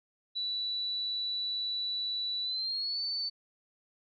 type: tone with pitch glide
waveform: sine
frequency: 3951 to 4512 Hz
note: B7 to C#8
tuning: 0 to +30 cents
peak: -31 dBFS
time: 0.35-3.3 s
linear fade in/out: 20 ms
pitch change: +230 cents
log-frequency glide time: 2.43-3.01 s
effects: none